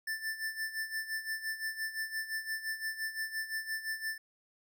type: tone with tremolo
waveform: square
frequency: 1768 Hz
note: A6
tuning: 8 cents sharp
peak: -33 dBFS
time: 0.07-4.18 s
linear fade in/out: 5 ms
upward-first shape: sine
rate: 5.8 Hz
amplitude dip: 75%
effects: none